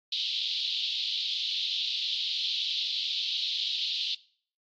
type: band-pass noise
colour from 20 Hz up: white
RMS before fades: -31 dBFS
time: 0.12-4.15 s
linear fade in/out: 5 ms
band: 3100 to 4200 Hz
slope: 48 dB/octave
effects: noise-tail reverb RT60 0.5 s tail -21 dB re dry + AAC 64 kbps